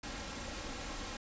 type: noise with comb filter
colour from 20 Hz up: pink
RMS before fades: -42 dBFS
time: 0.03-1.17 s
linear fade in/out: 5 ms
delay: 3.7 ms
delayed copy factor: +0.55
effects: resampled to 16000 Hz